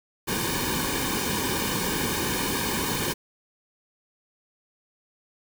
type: noise with comb filter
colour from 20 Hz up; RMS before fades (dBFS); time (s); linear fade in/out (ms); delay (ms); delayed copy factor
pink; -27; 0.27-3.14; 20; 1.5; -0.85
effects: none